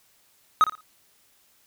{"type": "tone with echo", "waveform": "triangle", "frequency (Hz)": 1263, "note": "D#6", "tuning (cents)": 26, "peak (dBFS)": -11, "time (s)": [0.61, 0.64], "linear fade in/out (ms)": 0, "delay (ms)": 56, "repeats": 3, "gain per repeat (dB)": -12, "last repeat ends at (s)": 0.808, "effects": ["white hiss -62 dBFS RMS until 1.66 s"]}